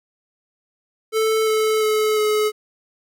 square tone with pitch steps, 440 / 435.2 / 430.4 / 425.7 Hz, A4 / A4 / A4 / G#4, 0 / -19 / -38 / +43 cents, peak -17 dBFS, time 1.12-2.52 s, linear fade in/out 50 ms, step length 350 ms, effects none

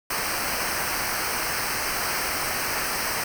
pink noise with comb filter, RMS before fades -27 dBFS, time 0.1-3.24 s, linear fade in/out 5 ms, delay 0.28 ms, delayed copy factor -0.8, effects none

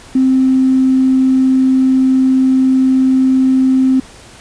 triangle tone with tanh clipping, 261.6 Hz, C4, in tune, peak -7 dBFS, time 0.15-4 s, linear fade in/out 5 ms, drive 2 dB, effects pink hiss -38 dBFS RMS until 4.4 s + resampled to 22050 Hz

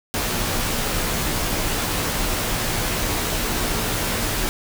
pink noise with comb filter, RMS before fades -23 dBFS, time 0.14-4.49 s, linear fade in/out 0 ms, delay 15 ms, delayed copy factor -0.55, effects none

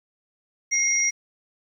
sine tone pair together, 2142 / 5718 Hz, C7 / F8, +40 / +40 cents, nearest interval octave + perfect fourth, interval 1700 cents, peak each -23 / -21 dBFS, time 0.71-1.11 s, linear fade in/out 20 ms, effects 9-bit

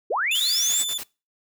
sine linear sweep, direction up, 329.6 to 8010 Hz, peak -21 dBFS, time 0.1-0.83 s, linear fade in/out 10 ms
sawtooth tone with vibrato, 3500 Hz, A7, 10 cents flat, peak -22 dBFS, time 0.31-0.98 s, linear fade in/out 5 ms, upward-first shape square, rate 2.3 Hz, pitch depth 10 cents each way
white high-pass noise, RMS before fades -33 dBFS, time 0.35-0.82 s, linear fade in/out 0 ms, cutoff 1400 Hz, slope 24 dB/octave
white noise bursts, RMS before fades -34 dBFS, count 4, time 0.69-1.037 s, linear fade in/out 10 ms, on 59 ms, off 37 ms
effects noise-tail reverb RT60 0.3 s tail -24 dB re dry

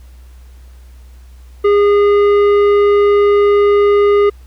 sine tone with tanh clipping, 408.7 Hz, G#4, 28 cents flat, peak -9 dBFS, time 1.64-4.3 s, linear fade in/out 10 ms, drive 11 dB, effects added 62 Hz sine -35 dBFS peak until 4.46 s + pink hiss -52 dBFS RMS until 4.46 s

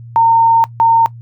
sine tone pair in turn, 914 / 914 Hz, A#5 / A#5, -34 / -34 cents, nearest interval unison, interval 0 cents, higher neither, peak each -6 dBFS, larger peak neither, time 0.16-0.64 / 0.8-1.06 s, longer first, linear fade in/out 0 ms, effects noise-tail reverb RT60 0.1 s tail -20 dB re dry + added 117 Hz sine -30 dBFS peak until 1.21 s

